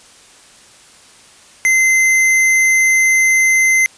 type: tone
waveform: square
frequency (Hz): 2068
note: C7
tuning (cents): -21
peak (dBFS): -10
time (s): 1.65-3.86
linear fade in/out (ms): 0
effects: white hiss -44 dBFS RMS until 3.97 s + resampled to 22050 Hz